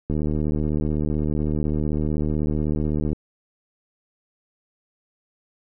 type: click train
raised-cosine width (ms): 3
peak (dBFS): -12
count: 231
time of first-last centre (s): 0.1-3.13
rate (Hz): 75.9
effects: none